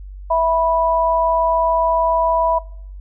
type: tone pair together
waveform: sine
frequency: 656.1 / 983 Hz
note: E5 / B5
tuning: -8 / -8 cents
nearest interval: perfect fifth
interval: 700 cents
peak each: -16 dBFS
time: 0.3-2.59 s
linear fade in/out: 10 ms
effects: noise-tail reverb RT60 0.6 s tail -22 dB re dry + added 48 Hz sine -31 dBFS peak until 3 s